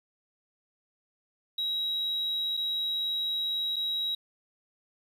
triangle tone with dropouts, 3846 Hz, B7, 47 cents flat, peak -25 dBFS, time 1.58-4.15 s, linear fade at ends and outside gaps 5 ms, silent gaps 2.569-2.573 / 3.76-3.764 s, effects tanh soft clip ceiling -24 dBFS + 10-bit

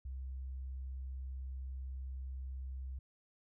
sine tone, 65.41 Hz, C2, in tune, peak -40 dBFS, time 0.05-2.99 s, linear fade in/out 5 ms, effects none

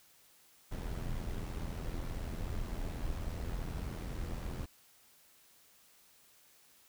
brown noise with amplitude modulation, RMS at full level -36 dBFS, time 0.71-4.66 s, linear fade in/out 10 ms, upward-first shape sine, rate 83.7 Hz, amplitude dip 55%, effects white hiss -64 dBFS RMS until 6.88 s

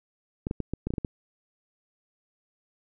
clicks, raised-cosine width 3 ms, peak -16 dBFS, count 9, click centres 0.469 / 0.511 / 0.603 / 0.736 / 0.87 / 0.905 / 0.938 / 0.982 / 1.048 s, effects none

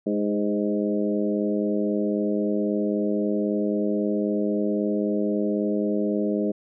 harmonic tone with a mistuned harmonic, 103.8 Hz, G#2, in tune, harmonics 2 / 3 / 4 / 5 / 6, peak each -25 / -27 / -28 / -31 / -32 dBFS, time 0.06-6.52 s, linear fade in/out 10 ms, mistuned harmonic 4, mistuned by -22 cents, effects none

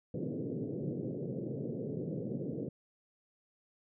pink band-pass noise, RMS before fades -38 dBFS, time 0.14-2.69 s, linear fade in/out 5 ms, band 120 to 510 Hz, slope 48 dB/octave, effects none

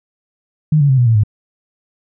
sine tone with pitch steps, 153.6 / 142.49 / 132.18 / 122.62 / 113.75 / 105.52 Hz, D#3 / C#3 / C3 / B2 / A#2 / G#2, -22 / +48 / +18 / -12 / -42 / +28 cents, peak -8 dBFS, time 0.72-1.236 s, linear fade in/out 5 ms, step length 86 ms, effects none

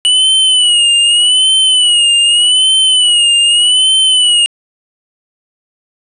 square tone with vibrato, 2944 Hz, F#7, 9 cents flat, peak -7 dBFS, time 0.05-4.46 s, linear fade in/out 0 ms, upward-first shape sine, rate 0.83 Hz, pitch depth 83 cents each way, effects resampled to 24000 Hz + 8-bit

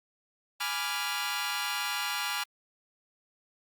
15% pulse chord, G# diminished seventh, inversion none, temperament equal, 830.6 / 987.8 / 1174.7 / 1396.9 Hz, G#5 / B5 / D6 / F6, 0 / 0 / 0 / 0 cents, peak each -30 / -30 / -31 / -28 dBFS, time 0.6-2.44 s, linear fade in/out 10 ms, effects Opus 32 kbps

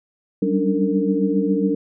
sine tone cluster, 190.1 / 197.4 / 284.4 / 299 / 457.5 Hz, F#3 / G3 / C#4 / D4 / A#4, +47 / +12 / +45 / +31 / -32 cents, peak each -23 dBFS, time 0.42-1.75 s, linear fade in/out 5 ms, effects none

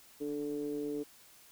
triangle ring-modulated tone, 72.3 Hz, D2, 27 cents flat, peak -29 dBFS, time 0.2-1.04 s, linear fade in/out 20 ms, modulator 366 Hz, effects white hiss -59 dBFS RMS until 1.51 s

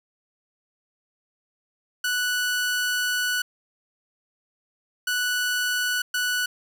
sawtooth tone bursts at uneven times, 1480 Hz, F#6, in tune, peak -19 dBFS, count 3, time 2.04-3.42 / 5.07-6.02 / 6.14-6.46 s, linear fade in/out 5 ms, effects none

